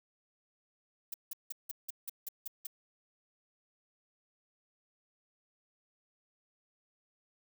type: noise bursts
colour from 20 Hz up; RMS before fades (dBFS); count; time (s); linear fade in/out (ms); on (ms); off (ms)
violet; -39; 9; 1.12-2.669; 5; 21; 170
effects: none